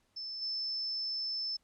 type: tone with level steps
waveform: sine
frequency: 5274 Hz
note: E8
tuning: in tune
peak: -38 / -33 dBFS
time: 0.16-1.57 s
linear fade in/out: 10 ms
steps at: 0.41 s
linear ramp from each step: 20 ms
effects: pink hiss -74 dBFS RMS until 1.63 s + low-pass 10000 Hz 12 dB/octave